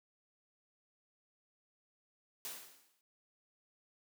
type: noise with exponential decay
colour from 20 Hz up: white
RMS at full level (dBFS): -41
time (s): 2.45-3.01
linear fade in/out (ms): 1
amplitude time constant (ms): 120
effects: high-pass 200 Hz 12 dB/octave